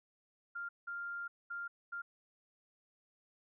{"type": "tone bursts at uneven times", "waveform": "sine", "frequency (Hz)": 1396.9, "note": "F6", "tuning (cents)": 0, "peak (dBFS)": -39, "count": 4, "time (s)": [[0.55, 0.69], [0.87, 1.28], [1.5, 1.68], [1.92, 2.02]], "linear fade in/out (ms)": 10, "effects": []}